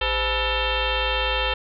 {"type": "tone with frequency modulation", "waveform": "sine", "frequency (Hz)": 1318, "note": "E6", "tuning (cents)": -1, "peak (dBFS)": -20, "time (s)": [0.01, 1.54], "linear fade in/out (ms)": 5, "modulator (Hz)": 458, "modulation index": 4.7, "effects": []}